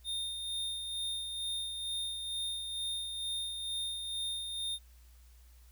square tone with tremolo, 3651 Hz, A#7, 37 cents flat, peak -34 dBFS, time 0.04-4.79 s, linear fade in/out 50 ms, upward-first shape sine, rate 2.2 Hz, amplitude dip 40%, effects added 60 Hz sine -55 dBFS peak until 5.71 s + white hiss -67 dBFS RMS until 5.71 s

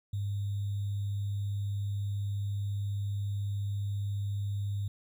sine tone with sample-and-hold, 100.8 Hz, G2, 49 cents sharp, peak -30 dBFS, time 0.13-4.88 s, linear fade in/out 5 ms, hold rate 3675 Hz, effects none

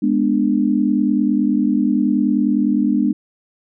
sine chord, G# diminished, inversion none, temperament equal with one note detuned, 207.7 / 246.9 / 297.1 Hz, G#3 / B3 / D4, 0 / 0 / +20 cents, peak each -18 dBFS, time 0.02-3.13 s, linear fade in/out 10 ms, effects none

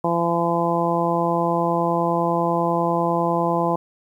harmonic tone, 169.9 Hz, F3, 47 cents flat, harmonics 1 / 2 / 3 / 4 / 5 / 6, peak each -25 / -25 / -25 / -25 / -25 / -25 dBFS, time 0.04-3.76 s, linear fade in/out 5 ms, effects 9-bit

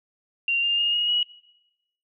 sine tone with pitch steps, 2769 / 2804 / 2840 / 2877 / 2913 Hz, F7 / F7 / F7 / F#7 / F#7, -15 / +6 / +28 / -49 / -28 cents, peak -20 dBFS, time 0.48-1.23 s, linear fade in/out 2 ms, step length 150 ms, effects noise-tail reverb RT60 0.9 s tail -20 dB re dry

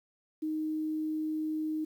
sine tone with quantisation, 311.1 Hz, D#4, in tune, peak -30 dBFS, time 0.42-1.85 s, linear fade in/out 10 ms, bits 10, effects none

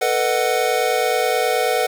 square chord, B dominant seventh, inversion third, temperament just, 444.5 / 493.9 / 617.4 / 740.8 Hz, A4 / B4 / D#5 / F#5, +18 / 0 / -14 / +2 cents, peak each -24 / -22 / -26 / -22 dBFS, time 0.01-1.87 s, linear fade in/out 10 ms, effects 7-bit

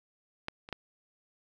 clicks, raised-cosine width 0.3 ms, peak -18 / -29 / -18 dBFS, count 3, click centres 0.484 / 0.689 / 0.727 s, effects none

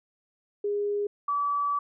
sine tone pair in turn, 410 / 1149.7 Hz, G#4 / D6, -22 / -37 cents, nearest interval octave + tritone, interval 1785 cents, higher second, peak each -25 / -24 dBFS, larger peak second, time 0.64-1.07 / 1.28-1.79 s, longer second, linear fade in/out 5 ms, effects none

